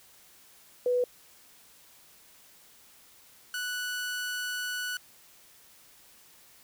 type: tone pair in turn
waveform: sine / sawtooth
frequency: 493.9 / 1480 Hz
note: B4 / F#6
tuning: 0 / 0 cents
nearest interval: octave + perfect fifth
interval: 1900 cents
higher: second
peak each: -23 / -28 dBFS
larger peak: first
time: 0.86-1.04 / 3.54-4.97 s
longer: second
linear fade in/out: 2 ms
effects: white hiss -57 dBFS RMS until 6.63 s